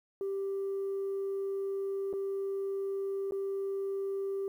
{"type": "tone with dropouts", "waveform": "sine", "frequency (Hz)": 392, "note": "G4", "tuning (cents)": 0, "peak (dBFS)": -30, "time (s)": [0.21, 4.48], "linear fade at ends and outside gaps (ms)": 1, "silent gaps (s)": [[2.129, 2.136], [3.31, 3.321]], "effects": ["tanh soft clip ceiling -29 dBFS", "11-bit"]}